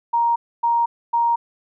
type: tone bursts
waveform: sine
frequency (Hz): 937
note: A#5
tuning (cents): +9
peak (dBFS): -15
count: 3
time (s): 0.13-1.36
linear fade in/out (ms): 10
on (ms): 230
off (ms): 270
effects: none